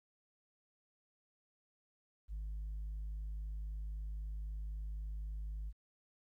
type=tone; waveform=sine; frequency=51.91 Hz; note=G#1; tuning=in tune; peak=-37 dBFS; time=2.28-5.73 s; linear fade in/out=50 ms; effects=tanh soft clip ceiling -38 dBFS + 13-bit